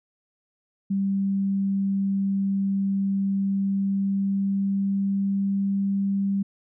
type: tone with pitch glide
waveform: sine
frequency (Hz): 196 to 197.25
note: G3 to G3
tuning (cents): 0 to +11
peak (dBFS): -21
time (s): 0.9-6.43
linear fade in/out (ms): 10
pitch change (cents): +11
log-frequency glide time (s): 3.32-5.75
effects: none